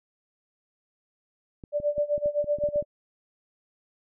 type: clicks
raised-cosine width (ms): 3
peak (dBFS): -28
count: 11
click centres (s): 1.638 / 1.801 / 1.981 / 2.179 / 2.259 / 2.443 / 2.586 / 2.638 / 2.688 / 2.759 / 2.825
type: tone with tremolo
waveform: sine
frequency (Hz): 587.3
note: D5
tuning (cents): 0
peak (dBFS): -20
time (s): 1.72-2.85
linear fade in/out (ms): 50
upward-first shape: sine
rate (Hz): 7.8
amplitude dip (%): 90
effects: none